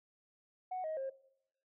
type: tone with pitch steps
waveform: sine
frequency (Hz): 740 / 629.5 / 535.5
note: F#5 / D#5 / C5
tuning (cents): 0 / +20 / +40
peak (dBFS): -35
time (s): 0.71-1.1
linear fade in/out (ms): 10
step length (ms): 130
effects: noise-tail reverb RT60 0.7 s tail -19 dB re dry + tanh soft clip ceiling -33 dBFS